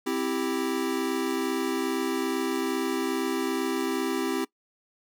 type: chord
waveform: square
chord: C major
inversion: none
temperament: equal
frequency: 261.6 / 329.6 / 392 Hz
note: C4 / E4 / G4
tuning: 0 / 0 / 0 cents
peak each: -31 dBFS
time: 0.06-4.45 s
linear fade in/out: 10 ms
effects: noise-tail reverb RT60 0.1 s tail -21 dB re dry